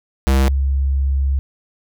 square / sine tone pair in turn, 66.9 / 68.15 Hz, C2 / C#2, +39 / -29 cents, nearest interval unison, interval 32 cents, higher second, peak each -12 / -14 dBFS, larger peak first, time 0.27-0.48 / 0.48-1.39 s, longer second, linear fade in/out 0 ms, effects none

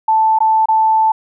sine tone with dropouts, 880 Hz, A5, in tune, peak -9 dBFS, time 0.08-1.12 s, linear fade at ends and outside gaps 5 ms, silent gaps 0.388-0.404 / 0.658-0.685 s, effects none

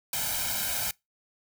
white noise with comb filter, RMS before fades -30 dBFS, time 0.13-0.91 s, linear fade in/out 2 ms, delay 1.3 ms, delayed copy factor +1, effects noise-tail reverb RT60 0.2 s tail -24 dB re dry

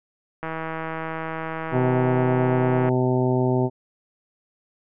click train, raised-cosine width 0.5 ms, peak -14 dBFS, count 397, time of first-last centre 0.43-2.89 s, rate 161 Hz
harmonic tone, 127 Hz, B2, 49 cents sharp, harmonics 1 / 2 / 3 / 4 / 5 / 6 / 7, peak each -22 / -24 / -23 / -33 / -29 / -34 / -31 dBFS, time 1.71-3.7 s, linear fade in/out 50 ms
effects low-pass 2000 Hz 12 dB/octave

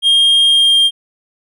triangle tone with pitch glide, 3225 to 3203 Hz, G7 to G7, +48 to +37 cents, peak -6 dBFS, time 0.02-0.91 s, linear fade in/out 50 ms, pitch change -11 cents, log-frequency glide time 0.46-0.8 s, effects none

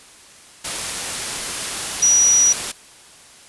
sine tone in noise, 5830 Hz, F#8, 26 cents flat, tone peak -11 dBFS, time 2.02-2.53 s, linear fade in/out 10 ms, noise white, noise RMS -25 dBFS, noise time 0.64-2.72 s, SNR +11 dB, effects white hiss -45 dBFS RMS until 3.48 s + resampled to 24000 Hz

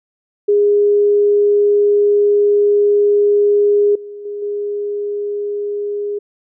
sine tone with level steps, 410.8 Hz, G#4, 19 cents flat, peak -9 / -28 / -22 / -18 dBFS, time 0.48-6.19 s, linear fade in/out 10 ms, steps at 3.95 / 4.25 / 4.42 s, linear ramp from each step 5 ms, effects none

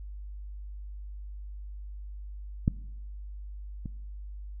clicks, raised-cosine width 5 ms, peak -10 / -23 dBFS, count 2, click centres 2.679 / 3.858 s, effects noise-tail reverb RT60 0.9 s tail -21 dB re dry + added 50 Hz sine -38 dBFS peak until 4.6 s

